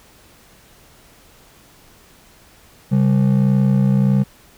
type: ring-modulated tone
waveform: triangle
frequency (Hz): 166.4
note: E3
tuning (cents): +17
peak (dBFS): -7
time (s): 2.91-4.24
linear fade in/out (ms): 20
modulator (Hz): 30.8
effects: pink hiss -49 dBFS RMS until 4.57 s